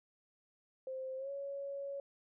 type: tone with pitch glide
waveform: sine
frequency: 523.3 to 557.6 Hz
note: C5 to C#5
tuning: 0 to +10 cents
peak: -39 dBFS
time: 0.87-2 s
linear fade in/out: 2 ms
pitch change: +110 cents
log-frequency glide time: 1.17-1.3 s
effects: none